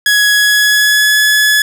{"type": "tone with pitch glide", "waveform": "sawtooth", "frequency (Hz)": [1675, 1704.3], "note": ["G#6", "G#6"], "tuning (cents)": [14, 44], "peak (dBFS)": -4, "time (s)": [0.06, 1.62], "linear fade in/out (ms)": 2, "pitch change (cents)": 30, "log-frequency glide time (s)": [0.33, 1.19], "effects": []}